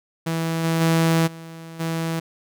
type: tone with level steps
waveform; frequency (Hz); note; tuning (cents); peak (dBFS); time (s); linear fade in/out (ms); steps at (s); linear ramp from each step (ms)
sawtooth; 163.9; E3; -10; -18 / -15 / -12 / -32 / -19; 0.26-2.2; 10; 0.63 / 0.8 / 1.26 / 1.79; 20
effects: none